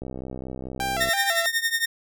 click train, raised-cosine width 2 ms, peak -21 dBFS, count 70, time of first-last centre 0.02-1.088 s, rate 64.6 Hz
sawtooth tone with vibrato, 730 Hz, F#5, 24 cents flat, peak -21 dBFS, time 0.8-1.46 s, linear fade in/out 0 ms, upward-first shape square, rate 3 Hz, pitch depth 140 cents each way
sawtooth tone with tremolo, 1834 Hz, A#6, 29 cents flat, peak -15 dBFS, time 1-1.86 s, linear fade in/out 10 ms, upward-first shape triangle, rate 11 Hz, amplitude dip 90%
effects none

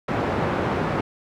pink band-pass noise, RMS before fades -24 dBFS, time 0.08-1.01 s, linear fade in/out 5 ms, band 120 to 1400 Hz, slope 12 dB/octave, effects none

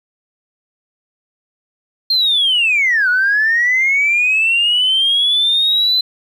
sine linear two-way sweep, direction down then up, 4231 to 1442 to 4063 Hz, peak -10 dBFS, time 2.1-6.01 s, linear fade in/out 5 ms, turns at 3.09 s, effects tanh soft clip ceiling -7 dBFS + 8-bit

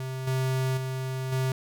square tone with level steps, 130.81 Hz, C3, in tune, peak -32 / -25 / -30 / -25 dBFS, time 0-1.52 s, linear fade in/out 2 ms, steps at 0.27 / 0.77 / 1.32 s, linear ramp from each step 5 ms, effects none

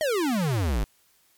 square exponential sweep, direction down, 649 to 47.14 Hz, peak -23 dBFS, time 0.01-0.84 s, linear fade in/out 0 ms, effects white hiss -63 dBFS RMS until 1.37 s + MP3 96 kbps

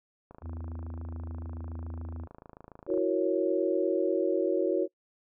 click train, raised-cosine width 1 ms, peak -33 dBFS, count 73, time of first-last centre 0.31-2.977 s, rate 27 Hz
harmonic tone, 82.6 Hz, E2, 4 cents sharp, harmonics 1 / 3 / 4, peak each -36 / -47 / -53 dBFS, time 0.41-2.28 s, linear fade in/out 50 ms
sine chord, F# dominant seventh, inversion third, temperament equal, 329.6 / 370 / 466.2 / 554.4 Hz, E4 / F#4 / A#4 / C#5, 0 / 0 / 0 / 0 cents, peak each -30 / -28 / -32 / -30 dBFS, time 2.87-4.88 s, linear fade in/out 50 ms
effects noise-tail reverb RT60 0.1 s tail -23 dB re dry

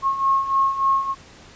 sine beating tone pair, 1083 / 1086.4 Hz, C#6 / C#6, -41 / -35 cents, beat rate 3.4 Hz, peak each -23 / -18 dBFS, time 0.02-1.15 s, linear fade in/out 50 ms, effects pink hiss -46 dBFS RMS until 1.55 s + resampled to 16000 Hz

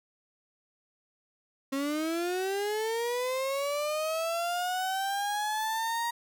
35% pulse linear sweep, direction up, 268 to 946 Hz, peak -27 dBFS, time 1.72-6.11 s, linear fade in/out 10 ms, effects none

